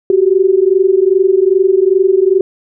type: tone pair together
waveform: sine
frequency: 369.5 / 392 Hz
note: F#4 / G4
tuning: -2 / 0 cents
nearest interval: minor second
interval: 102 cents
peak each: -10 dBFS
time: 0.1-2.41 s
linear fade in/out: 2 ms
effects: none